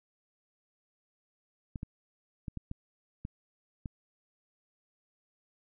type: clicks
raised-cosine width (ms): 5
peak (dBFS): -25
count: 7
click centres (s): 1.758 / 1.831 / 2.482 / 2.573 / 2.714 / 3.251 / 3.858
effects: none